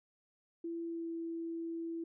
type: tone with pitch glide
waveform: sine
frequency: 335.4 to 331.9 Hz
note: E4 to E4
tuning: +30 to +12 cents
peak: -37 dBFS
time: 0.64-2.04 s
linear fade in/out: 5 ms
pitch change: -18 cents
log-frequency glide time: 0.83-1.08 s
effects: none